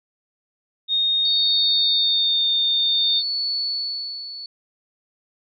sine tone with pitch glide, 3701 to 3633 Hz, A#7 to A#7, -13 to -45 cents, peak -17 dBFS, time 0.88-3.23 s, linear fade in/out 50 ms, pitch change -32 cents, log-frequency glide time 1.33-2.47 s
sine tone with tremolo, 4435 Hz, C#8, in tune, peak -21 dBFS, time 1.25-4.46 s, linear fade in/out 2 ms, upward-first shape sine, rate 0.56 Hz, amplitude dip 70%
effects none

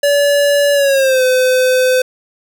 square tone with pitch glide, 573 to 510.5 Hz, D5 to C5, -43 to -43 cents, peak -10 dBFS, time 0.03-2.02 s, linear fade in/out 5 ms, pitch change -200 cents, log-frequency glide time 0.73-1.23 s, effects none

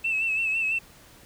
sine tone with vibrato, 2633 Hz, E7, 3 cents flat, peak -22 dBFS, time 0.04-0.79 s, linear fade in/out 10 ms, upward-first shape sine, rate 6 Hz, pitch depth 49 cents each way, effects tanh soft clip ceiling -18 dBFS + pink hiss -52 dBFS RMS until 1.25 s

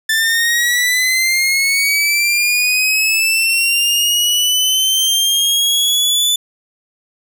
sawtooth linear sweep, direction up, 1760 to 3500 Hz, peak -9 dBFS, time 0.09-6.36 s, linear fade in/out 5 ms, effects none

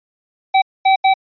square tone bursts at uneven times, 769 Hz, G5, 33 cents flat, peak -10 dBFS, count 3, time 0.54-0.62 / 0.85-0.96 / 1.04-1.14 s, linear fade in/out 10 ms, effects resampled to 11025 Hz

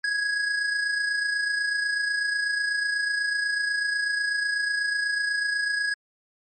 square tone with amplitude modulation, 1661.2 Hz, G#6, in tune, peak -22 dBFS, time 0.04-5.94 s, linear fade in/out 2 ms, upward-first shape sine, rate 28.1 Hz, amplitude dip 45%, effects MP3 32 kbps

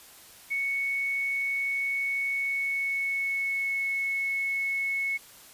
sine tone with pitch glide, 2217 to 2198 Hz, C#7 to C#7, 0 to -15 cents, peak -26 dBFS, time 0.5-5.18 s, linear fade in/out 20 ms, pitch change -15 cents, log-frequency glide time 2.32-3.87 s, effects white hiss -51 dBFS RMS until 5.53 s + resampled to 32000 Hz

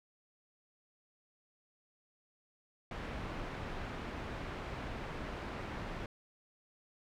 pink low-pass noise, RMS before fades -42 dBFS, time 2.91-6.06 s, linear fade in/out 2 ms, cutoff 2300 Hz, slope 12 dB/octave, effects none

